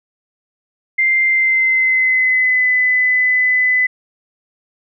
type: tone with pitch glide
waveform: sine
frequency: 2093 to 2007 Hz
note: C7 to B6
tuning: 0 to +27 cents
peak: -11 dBFS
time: 0.98-3.87 s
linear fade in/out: 10 ms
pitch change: -73 cents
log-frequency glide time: 1.25-2.68 s
effects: none